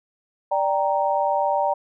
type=chord; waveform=sine; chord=G minor; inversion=second; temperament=equal; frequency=587.3 / 784 / 932.3 Hz; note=D5 / G5 / Bb5; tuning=0 / 0 / 0 cents; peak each=-23 dBFS; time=0.51-1.74 s; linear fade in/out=10 ms; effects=none